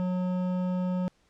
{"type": "tone with hard clipping", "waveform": "triangle", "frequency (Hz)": 182.1, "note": "F#3", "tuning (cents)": -27, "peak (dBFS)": -28, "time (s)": [0, 1.08], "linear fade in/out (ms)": 0, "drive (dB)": 15, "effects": ["pink hiss -67 dBFS RMS until 1.29 s", "low-pass 7000 Hz 12 dB/octave"]}